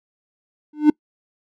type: tone with exponential growth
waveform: triangle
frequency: 300.6 Hz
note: D4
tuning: 40 cents sharp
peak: -3 dBFS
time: 0.73-0.9 s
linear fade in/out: 5 ms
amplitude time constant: 35 ms
effects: noise-tail reverb RT60 0.1 s tail -26 dB re dry